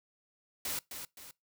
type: noise with echo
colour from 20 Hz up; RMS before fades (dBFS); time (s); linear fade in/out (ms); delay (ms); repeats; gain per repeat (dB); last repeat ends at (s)
white; -36; 0.65-0.79; 2; 260; 2; -7; 1.31
effects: noise-tail reverb RT60 0.2 s tail -23 dB re dry